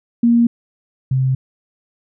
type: tone pair in turn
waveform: sine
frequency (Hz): 235.2 / 131.24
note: A#3 / C3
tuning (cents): +16 / +6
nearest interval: minor seventh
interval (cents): 1010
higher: first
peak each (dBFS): -9 / -13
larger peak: first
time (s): 0.23-0.47 / 1.11-1.35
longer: neither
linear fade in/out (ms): 5
effects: none